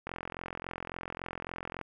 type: click train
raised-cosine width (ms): 0.5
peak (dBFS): -22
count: 77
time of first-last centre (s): 0.07-1.813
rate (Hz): 43.6
effects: none